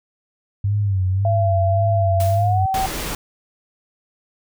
sine tone with vibrato, 98 Hz, G2, in tune, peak -16 dBFS, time 0.64-2.66 s, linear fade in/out 5 ms, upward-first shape sine, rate 1.8 Hz, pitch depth 99 cents each way
sine tone with pitch glide, 679 to 766.6 Hz, F5 to G5, -49 to -39 cents, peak -18 dBFS, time 1.25-2.86 s, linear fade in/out 2 ms, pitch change +210 cents, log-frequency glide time 2.35-2.65 s
white noise with exponential decay, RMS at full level -30 dBFS, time 2.2-2.71 s, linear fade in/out 2 ms, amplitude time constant 110 ms
pink noise, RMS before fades -26 dBFS, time 2.74-3.15 s, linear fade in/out 2 ms
effects none

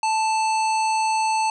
harmonic tone with a mistuned harmonic, 880 Hz, A5, in tune, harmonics 1 / 3 / 5 / 7 / 9 / 10, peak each -19 / -29 / -33 / -36 / -38 / -39 dBFS, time 0.03-1.5 s, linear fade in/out 2 ms, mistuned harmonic 10, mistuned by -28 cents, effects 10-bit

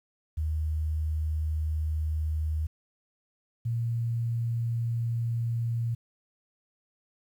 sine tone pair in turn, 77.78 / 116.54 Hz, D#2 / A#2, 0 / 0 cents, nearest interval perfect fifth, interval 700 cents, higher second, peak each -26 dBFS, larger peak neither, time 0.37-2.67 / 3.65-5.95 s, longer neither, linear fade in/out 10 ms, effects 10-bit

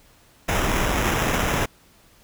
pink noise with sample-and-hold, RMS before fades -22 dBFS, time 0.48-1.66 s, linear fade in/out 10 ms, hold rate 4410 Hz, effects pink hiss -55 dBFS RMS until 2.23 s

